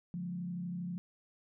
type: tone with frequency modulation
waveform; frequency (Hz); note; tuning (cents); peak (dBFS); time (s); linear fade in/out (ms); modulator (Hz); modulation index
sine; 176.9; F3; +23; -36; 0.14-0.98; 0; 32.5; 0.6
effects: none